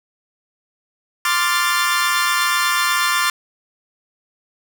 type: chord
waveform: sawtooth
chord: D minor seventh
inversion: third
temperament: equal with one note detuned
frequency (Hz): 1046.5 / 1174.7 / 1396.9 / 1766.1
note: C6 / D6 / F6 / A6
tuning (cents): 0 / 0 / 0 / +6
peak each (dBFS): -18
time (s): 1.25-3.3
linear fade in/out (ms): 2
effects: none